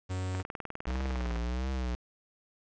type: tone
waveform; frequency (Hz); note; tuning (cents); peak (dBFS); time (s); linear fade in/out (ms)
45% pulse; 92.8; F#2; +6; -32; 0.09-0.43; 20
type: click train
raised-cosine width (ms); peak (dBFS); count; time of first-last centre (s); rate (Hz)
0.5; -23; 21; 0.35-1.36; 19.8
type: tone with vibrato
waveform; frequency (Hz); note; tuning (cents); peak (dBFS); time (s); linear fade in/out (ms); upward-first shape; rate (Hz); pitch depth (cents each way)
square; 61.74; B1; 0; -31; 0.87-1.95; 0; triangle; 1.5; 130
effects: resampled to 16000 Hz + 9-bit